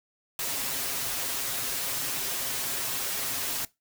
white noise with comb filter, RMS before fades -31 dBFS, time 0.39-3.65 s, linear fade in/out 2 ms, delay 7.4 ms, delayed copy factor +0.65, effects noise-tail reverb RT60 0.2 s tail -20 dB re dry

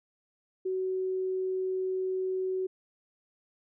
sine tone, 374.7 Hz, F#4, 22 cents sharp, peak -28 dBFS, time 0.65-2.67 s, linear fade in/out 10 ms, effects none

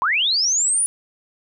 sine linear sweep, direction up, 932.3 to 9870 Hz, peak -16 dBFS, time 0.02-0.86 s, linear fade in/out 0 ms, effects none

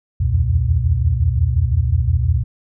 sine tone cluster, 67.8 / 81.6 / 87.3 / 120.3 Hz, C#2 / E2 / F2 / B2, -38 / -17 / 0 / -45 cents, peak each -19 dBFS, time 0.2-2.44 s, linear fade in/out 10 ms, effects none

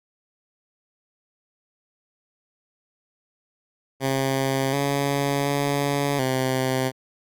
10% pulse tone with pitch steps, 134.6 / 140.7 / 141.9 / 130.5 Hz, C3 / C#3 / C#3 / C3, +49 / +26 / +41 / -4 cents, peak -13 dBFS, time 4-6.92 s, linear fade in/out 50 ms, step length 730 ms, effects Opus 48 kbps

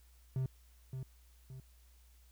triangle tone with echo, 130.81 Hz, C3, in tune, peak -30 dBFS, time 0.36-0.46 s, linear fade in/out 2 ms, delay 570 ms, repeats 2, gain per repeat -7 dB, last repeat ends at 1.6 s, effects added 60 Hz sine -60 dBFS peak until 2.31 s + white hiss -70 dBFS RMS until 2.31 s

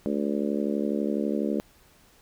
harmonic tone, 72.1 Hz, D2, 31 cents flat, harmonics 3 / 4 / 5 / 6 / 7 / 8, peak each -28 / -30 / -32 / -34 / -35 / -36 dBFS, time 0.06-1.6 s, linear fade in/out 0 ms, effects pink hiss -58 dBFS RMS until 2.21 s

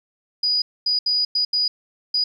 sine tone bursts at uneven times, 4922 Hz, D#8, 20 cents flat, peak -17 dBFS, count 6, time 0.43-0.62 / 0.86-0.99 / 1.06-1.25 / 1.35-1.45 / 1.53-1.68 / 2.14-2.24 s, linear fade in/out 5 ms, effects 9-bit

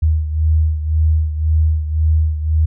sine beating tone pair, 78 / 79.9 Hz, D#2 / D#2, +5 / +47 cents, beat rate 1.9 Hz, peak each -13 / -19 dBFS, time 0.02-2.66 s, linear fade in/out 10 ms, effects none

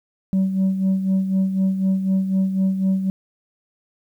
sine tone with tremolo, 190.8 Hz, G3, 47 cents flat, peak -12 dBFS, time 0.33-3.1 s, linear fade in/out 0 ms, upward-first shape sine, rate 4 Hz, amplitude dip 65%, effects tanh soft clip ceiling -14 dBFS + 9-bit

